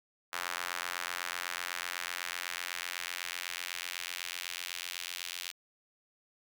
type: tone with high-pass filter sweep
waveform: square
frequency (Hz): 44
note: F1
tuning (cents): +14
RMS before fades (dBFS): -39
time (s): 0.32-5.52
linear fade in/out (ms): 20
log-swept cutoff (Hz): 1300 to 3000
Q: 1.3
effects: none